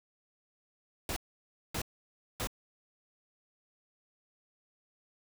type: noise bursts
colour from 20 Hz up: pink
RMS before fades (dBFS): -35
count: 3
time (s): 1.09-2.472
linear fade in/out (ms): 2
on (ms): 74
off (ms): 580
effects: none